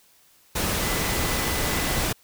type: tone in noise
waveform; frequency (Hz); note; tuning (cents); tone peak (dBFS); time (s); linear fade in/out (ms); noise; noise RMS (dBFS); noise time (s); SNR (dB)
sine; 2000; B6; +21; -35; 0.81-2.03; 10; pink; -25; 0.55-2.13; -13
effects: white hiss -58 dBFS RMS until 2.23 s